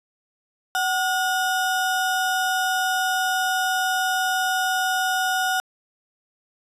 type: ring-modulated tone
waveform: square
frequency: 1098 Hz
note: C#6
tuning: 17 cents flat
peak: -18 dBFS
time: 0.75-5.6 s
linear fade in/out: 0 ms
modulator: 347 Hz
effects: resampled to 32000 Hz